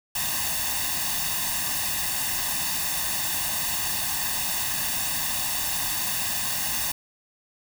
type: noise with comb filter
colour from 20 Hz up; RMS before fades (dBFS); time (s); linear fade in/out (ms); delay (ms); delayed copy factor
white; -27; 0.15-6.92; 5; 1.1; +0.8
effects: none